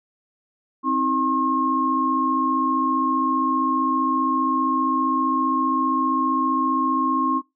sine tone cluster, 262.2 / 317.4 / 1075 Hz, C4 / D#4 / C6, +4 / +35 / +47 cents, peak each -24 / -26 / -20 dBFS, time 0.83-7.42 s, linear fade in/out 50 ms, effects noise-tail reverb RT60 0.2 s tail -20 dB re dry

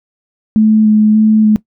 sine tone with vibrato, 215.3 Hz, A3, 37 cents flat, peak -5 dBFS, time 0.56-1.56 s, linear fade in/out 0 ms, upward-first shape square, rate 1.7 Hz, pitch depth 12 cents each way, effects noise-tail reverb RT60 0.1 s tail -18 dB re dry

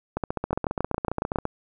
two click trains, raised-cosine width 1 ms, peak -10 / -12 dBFS, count 7 / 20, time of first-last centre 0.53-1.359 / 0.17-1.454 s, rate 7.24 / 14.8 Hz, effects none

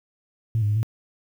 sine tone with pitch steps, 112.4 / 103.9 / 105.2 / 111.1 Hz, A2 / G#2 / G#2 / A2, +37 / +1 / +23 / +17 cents, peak -18 dBFS, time 0.55-0.83 s, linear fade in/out 0 ms, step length 70 ms, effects tanh soft clip ceiling -14 dBFS + 9-bit

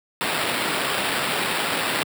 violet noise with sample-and-hold, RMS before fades -24 dBFS, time 0.21-2.03 s, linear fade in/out 0 ms, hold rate 6300 Hz, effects high-pass 150 Hz 12 dB/octave

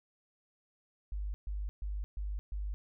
sine tone bursts, 50.3 Hz, G1, 45 cents sharp, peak -34 dBFS, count 5, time 1.12-2.74 s, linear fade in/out 0 ms, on 220 ms, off 130 ms, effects none

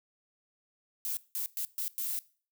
violet noise bursts at uneven times, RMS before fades -34 dBFS, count 5, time 1.05-1.17 / 1.35-1.46 / 1.57-1.65 / 1.78-1.88 / 1.98-2.19 s, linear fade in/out 0 ms, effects noise-tail reverb RT60 0.4 s tail -20 dB re dry

